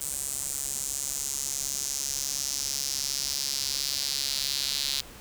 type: tone with high-pass filter sweep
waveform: square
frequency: 69.3 Hz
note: C#2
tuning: in tune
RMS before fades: -31 dBFS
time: 0.01-5.01 s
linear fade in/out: 0 ms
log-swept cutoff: 8200 to 4100 Hz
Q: 2.8
effects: pink hiss -47 dBFS RMS until 5.2 s